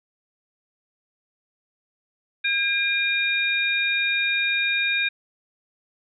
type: tone cluster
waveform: sine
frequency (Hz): 1614 / 2407 / 3726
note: G#6 / D7 / A#7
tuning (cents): -50 / +42 / -2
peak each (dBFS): -26 / -22 / -27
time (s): 2.44-5.09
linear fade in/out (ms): 10
effects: none